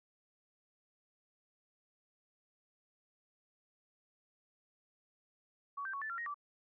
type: tone with pitch steps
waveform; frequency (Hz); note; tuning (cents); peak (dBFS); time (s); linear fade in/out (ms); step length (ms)
sine; 1126 / 1565 / 1113 / 1756 / 1375 / 1875 / 1161; C#6 / G6 / C#6 / A6 / F6 / A#6 / D6; +27 / -3 / +7 / -4 / -27 / +10 / -20; -38; 5.77-6.344; 10; 82
effects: none